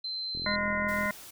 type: tone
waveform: sine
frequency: 4095 Hz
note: C8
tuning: 38 cents flat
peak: -32 dBFS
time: 0.04-0.56 s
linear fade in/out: 5 ms
type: click train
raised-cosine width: 3 ms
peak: -30 dBFS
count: 31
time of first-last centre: 0.35-1.058 s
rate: 42.4 Hz
type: harmonic tone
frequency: 205.7 Hz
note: G#3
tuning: 16 cents flat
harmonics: 1 / 3 / 5 / 7 / 9 / 10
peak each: -34 / -34 / -34 / -34 / -34 / -34 dBFS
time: 0.46-1.11 s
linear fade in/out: 2 ms
type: noise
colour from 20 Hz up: white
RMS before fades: -47 dBFS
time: 0.88-1.31 s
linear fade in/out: 10 ms
effects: none